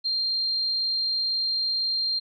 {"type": "tone", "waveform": "sine", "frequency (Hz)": 4186, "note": "C8", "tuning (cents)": 0, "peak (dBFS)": -23, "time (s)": [0.04, 2.2], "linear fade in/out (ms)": 20, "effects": []}